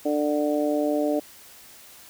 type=harmonic tone; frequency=148.4 Hz; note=D3; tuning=18 cents sharp; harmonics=2 / 3 / 4 / 5; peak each=-24 / -29 / -25 / -33 dBFS; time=0.05-1.2 s; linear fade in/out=10 ms; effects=white hiss -48 dBFS RMS until 2.09 s